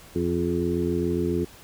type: harmonic tone with a mistuned harmonic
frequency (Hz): 87.31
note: F2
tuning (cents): 0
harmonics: 1 / 2 / 3 / 4 / 5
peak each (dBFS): -31 / -29 / -29 / -26 / -30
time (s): 0.15-1.45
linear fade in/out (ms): 10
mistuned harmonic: 5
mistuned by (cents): -40
effects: pink hiss -48 dBFS RMS until 1.63 s